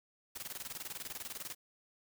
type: noise with tremolo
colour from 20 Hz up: white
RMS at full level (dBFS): -42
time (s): 0.35-1.55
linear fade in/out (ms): 10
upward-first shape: square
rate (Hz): 20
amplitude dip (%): 75
effects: none